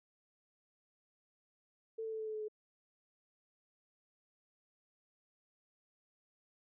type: tone with pitch steps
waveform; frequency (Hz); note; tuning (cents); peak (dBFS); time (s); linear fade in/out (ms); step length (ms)
sine; 446.7 / 443.4 / 440 / 436.7 / 433.5 / 430.2 / 427; A4 / A4 / A4 / A4 / A4 / A4 / G#4; +26 / +13 / 0 / -13 / -26 / -39 / +48; -38; 1.98-2.484; 10; 72
effects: none